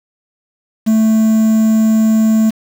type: tone with quantisation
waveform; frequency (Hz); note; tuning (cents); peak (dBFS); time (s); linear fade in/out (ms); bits
triangle; 220; A3; 0; -6; 0.86-2.51; 20; 5
effects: none